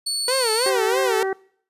30% pulse tone, 4435 Hz, C#8, in tune, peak -19 dBFS, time 0.06-0.7 s, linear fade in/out 10 ms
sawtooth tone with vibrato, 481.9 Hz, B4, 43 cents flat, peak -16 dBFS, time 0.28-1.23 s, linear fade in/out 2 ms, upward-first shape sine, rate 3.1 Hz, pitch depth 180 cents each way
harmonic tone, 384.1 Hz, G4, 35 cents flat, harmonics 1 / 2 / 3 / 4 / 5, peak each -22 / -28 / -36 / -33 / -34 dBFS, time 0.66-1.33 s, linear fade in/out 2 ms
effects noise-tail reverb RT60 0.6 s tail -24 dB re dry + resampled to 32000 Hz

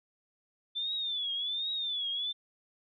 sine tone with vibrato, 3520 Hz, A7, in tune, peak -31 dBFS, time 0.75-2.33 s, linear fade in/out 20 ms, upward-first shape triangle, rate 1.3 Hz, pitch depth 150 cents each way, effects none

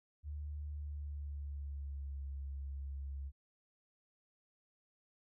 sine tone with pitch glide, 73.9 to 68.95 Hz, D2 to C#2, +11 to -9 cents, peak -40 dBFS, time 0.23-3.32 s, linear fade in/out 50 ms, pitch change -120 cents, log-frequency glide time 0.7-2.24 s, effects none

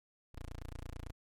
15% pulse tone, 29 Hz, A#0, 8 cents flat, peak -37 dBFS, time 0.34-1.12 s, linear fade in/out 10 ms, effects MP3 64 kbps

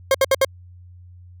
40% pulse tone bursts, 536 Hz, C5, 42 cents sharp, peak -12 dBFS, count 4, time 0.11-0.448 s, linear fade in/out 2 ms, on 35 ms, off 66 ms, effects added 89 Hz sine -41 dBFS peak until 1.4 s

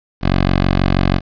10% pulse tone, 46.2 Hz, F#1, 2 cents flat, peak -4 dBFS, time 0.21-1.21 s, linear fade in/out 50 ms, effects resampled to 11025 Hz + 7-bit

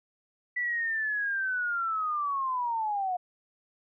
sine linear sweep, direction down, 1975.5 to 711 Hz, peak -27 dBFS, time 0.56-3.17 s, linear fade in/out 10 ms, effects none

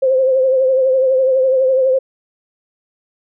sine tone with vibrato, 523.3 Hz, C5, in tune, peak -10 dBFS, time 0.02-1.99 s, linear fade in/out 10 ms, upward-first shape triangle, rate 12 Hz, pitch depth 55 cents each way, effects none

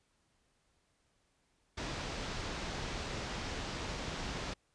pink low-pass noise, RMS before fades -40 dBFS, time 1.77-4.54 s, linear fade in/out 10 ms, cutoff 6200 Hz, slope 24 dB/octave, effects pink hiss -75 dBFS RMS until 4.74 s + resampled to 22050 Hz

